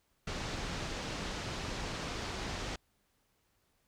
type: low-pass noise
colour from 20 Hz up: pink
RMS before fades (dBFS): -39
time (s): 0.27-2.76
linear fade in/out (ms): 5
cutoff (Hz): 6400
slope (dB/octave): 24
effects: pink hiss -75 dBFS RMS until 3.87 s